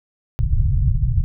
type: low-pass noise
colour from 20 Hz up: pink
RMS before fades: -17 dBFS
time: 0.39-1.24 s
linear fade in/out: 0 ms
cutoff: 140 Hz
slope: 48 dB/octave
effects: none